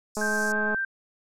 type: high-pass noise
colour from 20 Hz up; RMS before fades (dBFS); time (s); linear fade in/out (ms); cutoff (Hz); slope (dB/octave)
pink; -35; 0.15-0.52; 2; 5300; 48
type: click train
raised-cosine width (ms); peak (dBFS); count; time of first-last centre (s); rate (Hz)
1; -18; 123; 0.17-0.745; 212
type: tone with vibrato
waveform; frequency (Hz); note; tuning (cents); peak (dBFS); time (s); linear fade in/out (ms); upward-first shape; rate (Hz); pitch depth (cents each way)
sine; 1568; G6; 0; -25; 0.21-0.85; 5; sine; 8.8; 13
effects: low-pass 8000 Hz 12 dB/octave